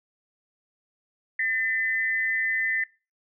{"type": "tone pair together", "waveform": "sine", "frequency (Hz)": [1797, 2017], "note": ["A6", "B6"], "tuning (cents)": [36, 36], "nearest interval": "major second", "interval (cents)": 200, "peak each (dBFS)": -26, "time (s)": [1.39, 2.84], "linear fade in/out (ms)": 5, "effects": ["noise-tail reverb RT60 0.3 s tail -21 dB re dry"]}